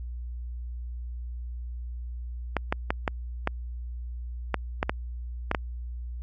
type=clicks; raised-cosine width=0.5 ms; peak=-9 dBFS; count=10; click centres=2.567 / 2.725 / 2.905 / 3.078 / 3.474 / 4.543 / 4.829 / 4.895 / 5.514 / 5.548 s; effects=added 60 Hz sine -33 dBFS peak until 6.22 s + AAC 48 kbps